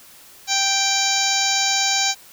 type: harmonic tone with a mistuned harmonic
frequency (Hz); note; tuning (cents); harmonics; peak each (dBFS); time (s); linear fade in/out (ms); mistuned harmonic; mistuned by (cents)
784; G5; 0; 1 / 2 / 3 / 4 / 5 / 6 / 7 / 8 / 9; -25 / -29 / -26 / -30 / -24 / -27 / -26 / -26 / -24; 0.47-2.15; 50; 9; -41
effects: white hiss -46 dBFS RMS until 2.32 s